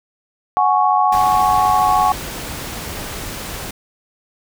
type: chord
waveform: sine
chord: F# suspended second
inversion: none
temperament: equal with one note detuned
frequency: 740 / 834.5 / 1108.7 Hz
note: F#5 / G#5 / C#6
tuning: 0 / +8 / 0 cents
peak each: -16 dBFS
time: 0.57-2.12 s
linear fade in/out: 0 ms
type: noise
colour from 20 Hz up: pink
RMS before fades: -28 dBFS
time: 1.12-3.71 s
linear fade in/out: 5 ms
effects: none